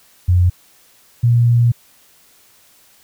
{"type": "tone pair in turn", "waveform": "sine", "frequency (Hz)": [89.4, 118.98], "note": ["F2", "A#2"], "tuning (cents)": [41, 36], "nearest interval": "perfect fourth", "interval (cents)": 495, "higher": "second", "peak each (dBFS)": -9, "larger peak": "neither", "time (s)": [[0.28, 0.5], [1.23, 1.72]], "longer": "second", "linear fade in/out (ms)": 10, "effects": ["white hiss -51 dBFS RMS until 3.03 s"]}